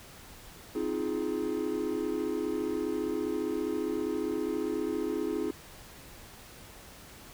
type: chord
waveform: triangle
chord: F minor seventh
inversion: second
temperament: just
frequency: 261.9 / 314.3 / 349.2 / 419.1 Hz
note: C4 / Eb4 / F4 / Ab4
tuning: +2 / +18 / 0 / +16 cents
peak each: -35 / -32 / -33 / -32 dBFS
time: 0.75-5.51 s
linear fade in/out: 5 ms
effects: pink hiss -50 dBFS RMS until 7.33 s